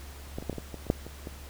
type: clicks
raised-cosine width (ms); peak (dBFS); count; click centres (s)
2; -20 / -26 / -16 / -25 / -21 / -24 / -28 / -9 / -27 / -24; 10; 0.385 / 0.425 / 0.497 / 0.529 / 0.583 / 0.743 / 0.867 / 0.901 / 1.066 / 1.272
effects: added 70 Hz sine -43 dBFS peak until 1.49 s + pink hiss -49 dBFS RMS until 1.49 s